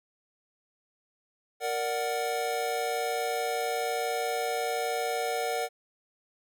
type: chord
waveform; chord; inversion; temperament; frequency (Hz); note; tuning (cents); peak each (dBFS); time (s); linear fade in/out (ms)
square; Bb augmented; none; equal; 466.2 / 587.3 / 740; Bb4 / D5 / F#5; 0 / 0 / 0; -33 / -36 / -32; 1.6-5.69; 50
effects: none